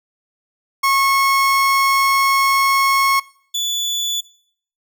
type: tone pair in turn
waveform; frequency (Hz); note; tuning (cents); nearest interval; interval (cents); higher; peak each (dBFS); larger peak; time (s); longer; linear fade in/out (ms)
30% pulse; 1093 / 3461; C#6 / A7; -25 / -29; octave + minor sixth; 1996; second; -11 / -16; first; 0.83-3.2 / 3.54-4.21; first; 10
effects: noise-tail reverb RT60 0.6 s tail -21 dB re dry